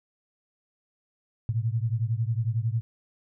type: beating tone pair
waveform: sine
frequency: 110 / 121 Hz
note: A2 / B2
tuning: 0 / -35 cents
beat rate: 11 Hz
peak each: -26 / -28 dBFS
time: 1.49-2.81 s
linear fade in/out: 0 ms
effects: none